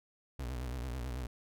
35% pulse tone with vibrato, 62.6 Hz, B1, 24 cents sharp, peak -35 dBFS, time 0.39-1.27 s, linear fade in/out 5 ms, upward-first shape sine, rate 9.1 Hz, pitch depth 120 cents each way, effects none

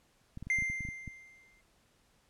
clicks, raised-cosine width 5 ms, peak -30 dBFS, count 10, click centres 0.374 / 0.426 / 0.47 / 0.587 / 0.623 / 0.7 / 0.807 / 0.851 / 0.888 / 1.077 s
triangle tone with exponential decay, 2093 Hz, C7, in tune, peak -24 dBFS, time 0.5-1.61 s, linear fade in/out 1 ms, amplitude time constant 240 ms
effects pink hiss -69 dBFS RMS until 2.29 s + low-pass 11000 Hz 12 dB/octave

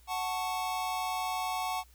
square chord, F# minor, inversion none, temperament equal, 740 / 880 / 1108.7 Hz, F#5 / A5 / C#6, 0 / 0 / 0 cents, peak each -35 / -37 / -38 dBFS, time 0.07-1.84 s, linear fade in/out 50 ms, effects added 60 Hz sine -57 dBFS peak until 1.94 s + white hiss -64 dBFS RMS until 1.94 s

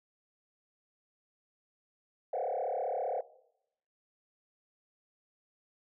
sine tone with frequency modulation, 622.3 Hz, D#5, in tune, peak -30 dBFS, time 2.33-3.21 s, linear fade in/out 5 ms, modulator 35.2 Hz, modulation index 4.1, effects noise-tail reverb RT60 0.8 s tail -18 dB re dry + tanh soft clip ceiling -26 dBFS

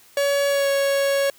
45% pulse tone with pitch glide, 564 to 555 Hz, C#5 to C#5, +30 to +2 cents, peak -18 dBFS, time 0.17-1.3 s, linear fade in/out 2 ms, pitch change -28 cents, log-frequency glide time 0.48-0.69 s, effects white hiss -52 dBFS RMS until 1.38 s

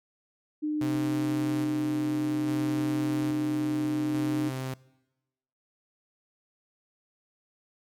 sine tone, 302.6 Hz, D#4, 48 cents flat, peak -26 dBFS, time 0.62-4.5 s, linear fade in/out 20 ms
sawtooth tone with tremolo, 130.81 Hz, C3, in tune, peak -27 dBFS, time 0.81-4.74 s, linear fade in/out 5 ms, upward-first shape square, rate 0.6 Hz, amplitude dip 25%
effects noise-tail reverb RT60 1.0 s tail -22 dB re dry + MP3 96 kbps

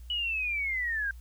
sine linear sweep, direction down, 2957 to 1570 Hz, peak -28 dBFS, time 0.1-1.11 s, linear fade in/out 2 ms, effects added 60 Hz sine -43 dBFS peak until 1.2 s + white hiss -64 dBFS RMS until 1.2 s

